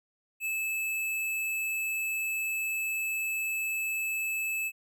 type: tone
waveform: square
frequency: 2612 Hz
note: E7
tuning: 17 cents flat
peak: -30 dBFS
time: 0.4-4.72 s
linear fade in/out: 50 ms
effects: none